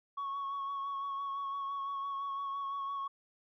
sine tone with vibrato, 1108.7 Hz, C#6, in tune, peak -33 dBFS, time 0.17-3.08 s, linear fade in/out 10 ms, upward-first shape sine, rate 5.9 Hz, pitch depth 23 cents each way, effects tanh soft clip ceiling -33 dBFS

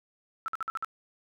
sine tone bursts, 1324 Hz, E6, 7 cents sharp, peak -29 dBFS, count 6, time 0.46-0.846 s, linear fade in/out 0 ms, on 21 ms, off 52 ms, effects none

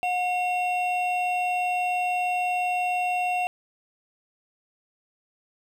triangle tone pair together, 724 / 2733 Hz, F#5 / F7, -38 / -38 cents, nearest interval octave + major seventh, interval 2300 cents, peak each -22 / -28 dBFS, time 0.03-3.47 s, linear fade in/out 0 ms, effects none

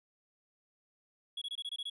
triangle tone bursts, 3349 Hz, G#7, 14 cents sharp, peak -35 dBFS, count 8, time 1.37-1.899 s, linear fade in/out 5 ms, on 46 ms, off 23 ms, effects resampled to 24000 Hz

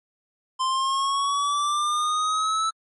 square exponential sweep, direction up, 1038 to 1318.5 Hz, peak -22 dBFS, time 0.59-2.71 s, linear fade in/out 20 ms, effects low-pass 11000 Hz 12 dB/octave + MP3 48 kbps

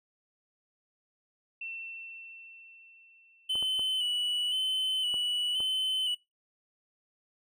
sine tone with exponential decay, 2693 Hz, E7, 36 cents sharp, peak -36 dBFS, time 1.61-4.51 s, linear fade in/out 5 ms, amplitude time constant 630 ms
triangle tone with vibrato, 3001 Hz, F#7, 24 cents sharp, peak -26 dBFS, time 3.49-6.15 s, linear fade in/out 10 ms, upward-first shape square, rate 0.97 Hz, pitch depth 30 cents each way
clicks, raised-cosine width 1 ms, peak -30 dBFS, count 5, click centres 3.555 / 3.626 / 3.794 / 5.142 / 5.604 s
effects noise-tail reverb RT60 0.2 s tail -20 dB re dry

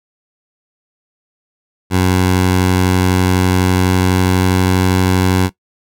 15% pulse tone with pitch glide, 92 to 92.59 Hz, F#2 to F#2, -9 to +2 cents, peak -4 dBFS, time 1.9-5.5 s, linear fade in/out 50 ms, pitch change +11 cents, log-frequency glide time 3.68-4.88 s, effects noise-tail reverb RT60 0.1 s tail -17 dB re dry

